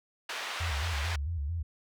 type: band-pass noise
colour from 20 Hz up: white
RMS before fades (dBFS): -37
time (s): 0.29-1.16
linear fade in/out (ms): 5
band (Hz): 670 to 2900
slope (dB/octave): 12
type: tone with vibrato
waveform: sine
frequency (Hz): 77.78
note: D#2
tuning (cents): 0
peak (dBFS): -30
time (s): 0.6-1.63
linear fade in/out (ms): 10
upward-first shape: square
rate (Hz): 4.5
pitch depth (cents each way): 150
effects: none